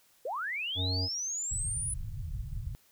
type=linear sweep; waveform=sine; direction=up; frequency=447.5 to 10090 Hz; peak=-32 dBFS; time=0.25-1.94 s; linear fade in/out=5 ms
type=harmonic tone; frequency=92.5 Hz; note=F#2; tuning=in tune; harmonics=1 / 3 / 5 / 7 / 9; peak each=-30 / -40 / -44 / -47 / -49 dBFS; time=0.75-1.09 s; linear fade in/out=50 ms
type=low-pass noise; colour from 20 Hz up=pink; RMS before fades=-37 dBFS; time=1.51-2.75 s; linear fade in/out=0 ms; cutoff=140 Hz; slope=48 dB/octave
effects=white hiss -65 dBFS RMS until 2.91 s